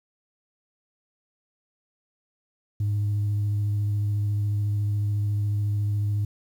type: tone with vibrato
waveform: sine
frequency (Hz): 103.2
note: G#2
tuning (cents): -10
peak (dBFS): -20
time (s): 2.8-6.25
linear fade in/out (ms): 5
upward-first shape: square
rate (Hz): 14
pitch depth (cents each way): 10
effects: tanh soft clip ceiling -20 dBFS + 9-bit